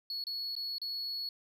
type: tone with dropouts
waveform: sine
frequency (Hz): 4374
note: C#8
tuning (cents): -24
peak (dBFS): -32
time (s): 0.1-1.29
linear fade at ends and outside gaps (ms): 2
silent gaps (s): 0.24-0.268 / 0.553-0.564 / 0.783-0.816
effects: tanh soft clip ceiling -34 dBFS